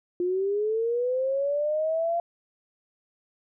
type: linear sweep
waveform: sine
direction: up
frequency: 349.7 to 690 Hz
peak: -23 dBFS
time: 0.2-2.2 s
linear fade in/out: 2 ms
effects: none